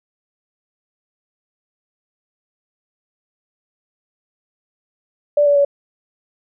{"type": "tone with pitch steps", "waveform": "sine", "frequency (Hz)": [585, 575, 567], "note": ["D5", "D5", "C#5"], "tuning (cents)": [-7, -37, 39], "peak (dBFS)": -10, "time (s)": [5.37, 5.649], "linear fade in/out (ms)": 5, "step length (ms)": 93, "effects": []}